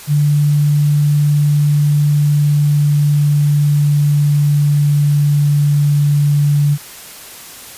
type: tone with pitch glide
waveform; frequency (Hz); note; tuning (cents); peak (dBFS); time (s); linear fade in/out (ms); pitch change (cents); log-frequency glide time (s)
sine; 146.83 to 145.23; D3 to D3; 0 to -19; -9; 0.07-6.78; 50; -19; 1.99-5.98
effects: white hiss -34 dBFS RMS until 7.77 s + resampled to 32000 Hz